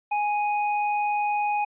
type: tone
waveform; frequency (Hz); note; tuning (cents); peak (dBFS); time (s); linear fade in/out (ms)
square; 830.6; G#5; 0; -23; 0.11-1.65; 10
effects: resampled to 8000 Hz